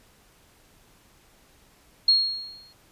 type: tone with exponential decay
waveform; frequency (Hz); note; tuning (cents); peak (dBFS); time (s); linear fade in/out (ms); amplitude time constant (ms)
sine; 4275; C8; +36; -13; 2.08-2.73; 5; 140
effects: pink hiss -58 dBFS RMS until 2.91 s + resampled to 32000 Hz